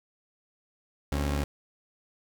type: tone pair together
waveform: sawtooth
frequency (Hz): 72 / 271.8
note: D2 / C#4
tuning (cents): -34 / -34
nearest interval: octave + major seventh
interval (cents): 2300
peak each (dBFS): -23 / -31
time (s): 1.12-1.44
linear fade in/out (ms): 0
effects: none